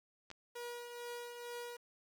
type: clicks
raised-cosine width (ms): 0.2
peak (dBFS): -32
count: 2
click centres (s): 0.303 / 0.314
type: tone with tremolo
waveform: sawtooth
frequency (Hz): 480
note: B4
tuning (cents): -49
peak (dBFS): -38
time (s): 0.55-1.77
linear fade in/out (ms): 10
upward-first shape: triangle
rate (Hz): 2.2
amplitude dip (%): 50
effects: 10-bit